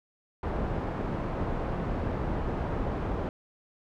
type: low-pass noise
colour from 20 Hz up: pink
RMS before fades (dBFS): -31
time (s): 0.43-3.29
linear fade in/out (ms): 2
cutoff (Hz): 970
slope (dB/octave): 12
effects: none